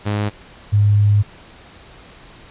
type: tone pair in turn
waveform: sawtooth / sine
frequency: 103.83 / 103.17 Hz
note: G#2 / G#2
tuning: 0 / -11 cents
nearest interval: unison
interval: 11 cents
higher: first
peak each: -14 / -10 dBFS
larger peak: second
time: 0.05-0.3 / 0.72-1.23 s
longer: second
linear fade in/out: 20 ms
effects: pink hiss -43 dBFS RMS until 2.5 s + resampled to 8000 Hz